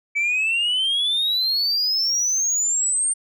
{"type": "exponential sweep", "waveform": "sine", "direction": "up", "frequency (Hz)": [2284, 8870], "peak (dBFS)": -16, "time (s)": [0.15, 3.14], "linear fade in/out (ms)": 20, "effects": ["tanh soft clip ceiling -17 dBFS"]}